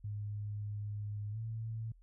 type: tone with pitch glide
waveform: sine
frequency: 103.83 to 111.93 Hz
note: G#2 to A2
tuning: 0 to +30 cents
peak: -37 dBFS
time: 0.04-1.92 s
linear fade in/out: 5 ms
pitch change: +130 cents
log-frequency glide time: 1.31-1.38 s
effects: added 42 Hz sine -58 dBFS peak until 2.02 s